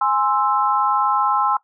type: chord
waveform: sine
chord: Ab augmented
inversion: none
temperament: equal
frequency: 830.6 / 1046.5 / 1318.5 Hz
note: Ab5 / C6 / E6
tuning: 0 / 0 / 0 cents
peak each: -20 dBFS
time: 0.01-1.57 s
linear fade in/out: 5 ms
effects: noise-tail reverb RT60 0.1 s tail -17 dB re dry